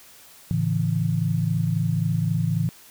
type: chord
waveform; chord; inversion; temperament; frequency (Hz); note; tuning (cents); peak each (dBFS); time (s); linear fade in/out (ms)
sine; A major; none; equal with one note detuned; 110 / 141.01 / 164.81; A2 / C#3 / E3; 0 / +30 / 0; -25 / -26 / -23; 0.51-2.69; 0
effects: white hiss -49 dBFS RMS until 2.9 s